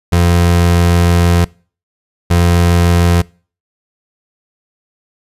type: tone pair in turn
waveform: 30% pulse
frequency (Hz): 86.5 / 86.5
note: F2 / F2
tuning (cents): -16 / -16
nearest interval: unison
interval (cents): 0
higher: neither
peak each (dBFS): -5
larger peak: neither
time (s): 0.12-1.45 / 2.3-3.22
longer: first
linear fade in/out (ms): 10
effects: noise-tail reverb RT60 0.4 s tail -24 dB re dry + resampled to 32000 Hz